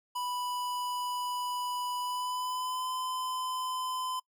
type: tone with pitch glide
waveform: square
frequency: 988 to 1019.9 Hz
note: B5 to C6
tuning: 0 to -45 cents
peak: -33 dBFS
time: 0.15-4.2 s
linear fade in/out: 10 ms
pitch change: +55 cents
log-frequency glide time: 2-2.9 s
effects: noise-tail reverb RT60 0.1 s tail -24 dB re dry